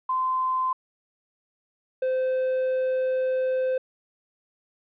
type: tone pair in turn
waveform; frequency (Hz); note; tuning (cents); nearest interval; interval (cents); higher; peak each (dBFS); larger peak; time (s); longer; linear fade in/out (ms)
sine / triangle; 1033 / 516.8; C6 / C5; -22 / -21; octave; 1199; first; -22 / -20; second; 0.09-0.73 / 2.02-3.78; second; 5
effects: resampled to 8000 Hz + 10-bit